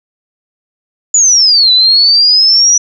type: exponential two-way sweep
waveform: sine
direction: down then up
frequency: 7040 to 3951 to 5890 Hz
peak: -4 dBFS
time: 1.14-2.78 s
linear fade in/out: 5 ms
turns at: 1.72 s
effects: none